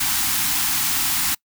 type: band-stop noise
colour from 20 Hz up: white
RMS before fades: -21 dBFS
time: 0-1.35 s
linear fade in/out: 10 ms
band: 340 to 730 Hz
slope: 96 dB/octave
effects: noise-tail reverb RT60 0.1 s tail -25 dB re dry